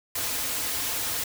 white noise with comb filter, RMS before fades -29 dBFS, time 0.15-1.24 s, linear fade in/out 5 ms, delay 5.2 ms, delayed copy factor -0.6, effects none

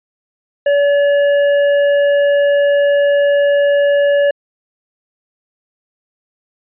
triangle tone with tanh clipping, 571 Hz, D5, 49 cents flat, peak -11 dBFS, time 0.66-4.31 s, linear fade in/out 5 ms, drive 14 dB, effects resampled to 8000 Hz

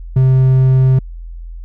triangle tone, 130.6 Hz, C3, 3 cents flat, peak -5 dBFS, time 0.16-0.99 s, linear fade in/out 5 ms, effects added 42 Hz sine -26 dBFS peak until 1.64 s

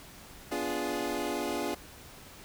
25% pulse chord, B diminished seventh, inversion none, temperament equal with one note detuned, 246.9 / 291.1 / 349.2 / 415.3 Hz, B3 / D4 / F4 / Ab4, 0 / -15 / 0 / 0 cents, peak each -35 / -32 / -32 / -33 dBFS, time 0.51-1.75 s, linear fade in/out 10 ms, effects pink hiss -50 dBFS RMS until 2.44 s

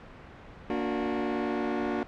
sawtooth chord, Bb augmented, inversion none, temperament just, 233.1 / 291.4 / 364.2 Hz, Bb3 / D4 / F#4, 0 / -13 / -27 cents, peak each -28 dBFS, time 0.7-2.03 s, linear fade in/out 0 ms, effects pink hiss -47 dBFS RMS until 2.07 s + low-pass 2000 Hz 12 dB/octave

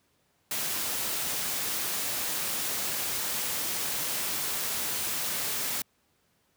white noise, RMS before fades -31 dBFS, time 0.51-5.82 s, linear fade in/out 2 ms, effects pink hiss -70 dBFS RMS until 6.56 s + high-pass 80 Hz 12 dB/octave

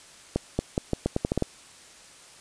accelerating click train, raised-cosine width 2 ms, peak -10 dBFS, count 10, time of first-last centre 0.36-1.424 s, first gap 230 ms, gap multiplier 0.82, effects white hiss -50 dBFS RMS until 2.4 s + resampled to 22050 Hz

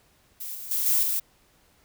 violet noise with level steps, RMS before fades -35 / -38 / -26 / -22 / -26 dBFS, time 0.4-1.2 s, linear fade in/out 10 ms, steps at 0.55 / 0.71 / 0.86 / 1.03 s, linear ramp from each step 2 ms, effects pink hiss -62 dBFS RMS until 1.84 s

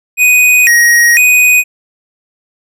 square tone with vibrato, 2168 Hz, C#7, 39 cents flat, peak -5 dBFS, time 0.17-1.64 s, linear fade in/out 50 ms, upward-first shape square, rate 1 Hz, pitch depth 240 cents each way, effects none

